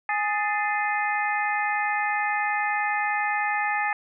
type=harmonic tone with a mistuned harmonic; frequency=415.9 Hz; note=G#4; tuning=2 cents sharp; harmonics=2 / 3 / 4 / 5 / 6; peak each=-26 / -32 / -28 / -30 / -35 dBFS; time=0.09-3.93 s; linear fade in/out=2 ms; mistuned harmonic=4; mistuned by=+99 cents; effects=none